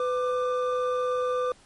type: tone pair together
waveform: triangle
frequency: 501 / 1188.1 Hz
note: B4 / D6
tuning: +25 / +20 cents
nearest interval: octave + minor third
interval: 1495 cents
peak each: -23 / -28 dBFS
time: 0-1.52 s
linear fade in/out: 2 ms
effects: pink hiss -56 dBFS RMS until 1.65 s + MP3 48 kbps